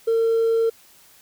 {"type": "tone with hard clipping", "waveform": "triangle", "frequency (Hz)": 455.1, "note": "A#4", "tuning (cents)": -42, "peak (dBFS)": -16, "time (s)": [0.07, 0.7], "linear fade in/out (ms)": 10, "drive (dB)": 2, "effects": ["white hiss -52 dBFS RMS until 1.21 s"]}